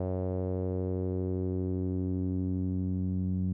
sawtooth tone with low-pass filter sweep, 92.5 Hz, F#2, in tune, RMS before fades -31 dBFS, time 0-3.53 s, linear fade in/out 5 ms, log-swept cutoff 580 to 200 Hz, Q 2.8, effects none

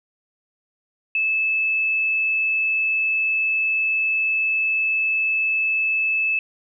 sine tone, 2614 Hz, E7, 15 cents flat, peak -18 dBFS, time 1.15-6.39 s, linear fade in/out 2 ms, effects none

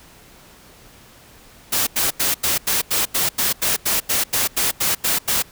white noise bursts, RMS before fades -19 dBFS, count 16, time 1.72-5.425 s, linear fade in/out 10 ms, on 150 ms, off 87 ms, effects pink hiss -47 dBFS RMS until 5.51 s

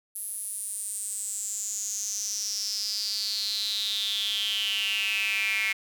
square tone with high-pass filter sweep, 103.1 Hz, G#2, 12 cents flat, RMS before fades -30 dBFS, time 0.15-5.73 s, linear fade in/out 10 ms, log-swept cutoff 11000 to 2200 Hz, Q 8.9, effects none

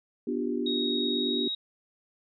sine chord, G dominant seventh, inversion first, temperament just, 245 / 294 / 352.8 / 392 Hz, B3 / D4 / F4 / G4, -14 / +2 / +18 / 0 cents, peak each -31 / -33 / -34 / -33 dBFS, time 0.27-1.48 s, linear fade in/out 5 ms
sine tone with pitch glide, 3769 to 3795 Hz, A#7 to A#7, +18 to +30 cents, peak -29 dBFS, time 0.66-1.55 s, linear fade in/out 5 ms, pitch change +12 cents, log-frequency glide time 1.1-1.42 s
effects none

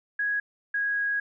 sine tone pair in turn, 1661.2 / 1650.7 Hz, G#6 / G#6, 0 / -11 cents, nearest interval unison, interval 11 cents, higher first, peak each -24 dBFS, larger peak neither, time 0.19-0.4 / 0.74-1.2 s, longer second, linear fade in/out 5 ms, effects none

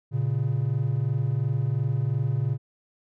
triangle tone pair together, 115.75 / 138.59 Hz, A#2 / C#3, -12 / 0 cents, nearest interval minor third, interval 312 cents, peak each -23 dBFS, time 0.11-2.58 s, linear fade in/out 50 ms, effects tanh soft clip ceiling -13 dBFS

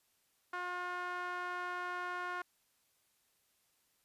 sawtooth tone with band-pass filter, 357.7 Hz, F4, 41 cents sharp, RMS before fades -40 dBFS, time 0.53-2.42 s, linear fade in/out 5 ms, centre 1300 Hz, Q 2.8, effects white hiss -75 dBFS RMS until 4.04 s + resampled to 32000 Hz

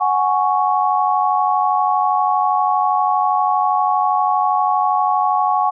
sine chord, F# suspended second, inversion none, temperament just, 740 / 832.5 / 1110 Hz, F#5 / G#5 / C#6, 0 / +4 / +2 cents, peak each -18 dBFS, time 0-5.71 s, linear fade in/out 20 ms, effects none

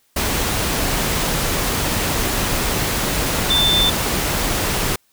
sine tone in noise, 3548 Hz, A7, 14 cents sharp, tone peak -14 dBFS, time 3.5-3.9 s, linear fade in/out 5 ms, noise pink, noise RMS -20 dBFS, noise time 0.16-4.96 s, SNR +3 dB, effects white hiss -61 dBFS RMS until 5.12 s

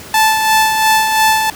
sawtooth tone with tremolo, 876 Hz, A5, 8 cents flat, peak -4 dBFS, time 0.14-1.5 s, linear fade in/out 2 ms, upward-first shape sine, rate 2.9 Hz, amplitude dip 45%, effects pink hiss -32 dBFS RMS until 1.55 s + high-pass 80 Hz 12 dB/octave

